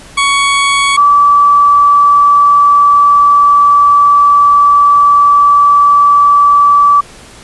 20% pulse / sine tone pair in turn, 1118 / 1154.8 Hz, C#6 / D6, +14 / -30 cents, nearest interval minor second, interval 56 cents, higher second, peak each -3 dBFS, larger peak neither, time 0.17-0.97 / 0.97-7.01 s, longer second, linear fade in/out 10 ms, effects pink hiss -35 dBFS RMS until 7.43 s + resampled to 24000 Hz

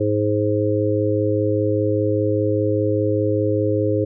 harmonic tone, 105 Hz, G#2, 19 cents sharp, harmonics 1 / 3 / 4 / 5, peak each -22 / -22 / -22 / -22 dBFS, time 0-4.05 s, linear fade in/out 10 ms, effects none

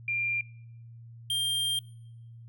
sine / square tone pair in turn, 2387 / 3190 Hz, D7 / G7, +28 / +30 cents, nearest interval perfect fourth, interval 502 cents, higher second, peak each -27 dBFS, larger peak neither, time 0.08-0.41 / 1.3-1.79 s, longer second, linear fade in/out 2 ms, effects noise-tail reverb RT60 0.9 s tail -24 dB re dry + added 116 Hz sine -45 dBFS peak until 2.48 s

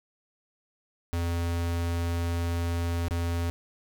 square tone with dropouts, 85.2 Hz, F2, 42 cents flat, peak -27 dBFS, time 1.13-3.5 s, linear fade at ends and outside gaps 0 ms, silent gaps 3.083-3.109 s, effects none

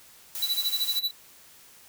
blue noise, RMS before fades -34 dBFS, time 0.35-0.99 s, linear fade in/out 0 ms
square tone with tremolo, 3951 Hz, B7, in tune, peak -23 dBFS, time 0.42-1.11 s, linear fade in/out 5 ms, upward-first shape sine, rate 13 Hz, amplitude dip 90%
effects white hiss -53 dBFS RMS until 1.88 s

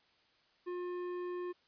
triangle tone with tanh clipping, 356.4 Hz, F4, 35 cents sharp, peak -39 dBFS, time 0.66-1.53 s, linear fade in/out 20 ms, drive 16 dB, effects white hiss -70 dBFS RMS until 1.67 s + resampled to 11025 Hz

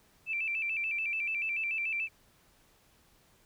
sine tone with vibrato, 2489 Hz, D#7, in tune, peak -30 dBFS, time 0.26-2.09 s, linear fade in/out 50 ms, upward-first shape square, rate 6.9 Hz, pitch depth 97 cents each way, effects pink hiss -65 dBFS RMS until 3.45 s

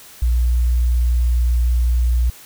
sine tone, 60.2 Hz, B1, 44 cents flat, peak -12 dBFS, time 0.22-2.3 s, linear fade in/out 5 ms, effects tanh soft clip ceiling -9 dBFS + white hiss -42 dBFS RMS until 2.45 s

